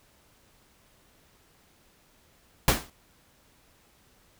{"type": "noise with exponential decay", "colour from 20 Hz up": "pink", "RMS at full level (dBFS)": -17, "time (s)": [2.68, 2.9], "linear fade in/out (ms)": 2, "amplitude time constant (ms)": 47, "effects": ["pink hiss -62 dBFS RMS until 4.39 s"]}